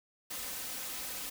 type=noise with comb filter; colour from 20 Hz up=white; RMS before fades=-40 dBFS; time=0.3-1.3 s; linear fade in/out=10 ms; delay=3.9 ms; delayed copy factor=+0.55; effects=none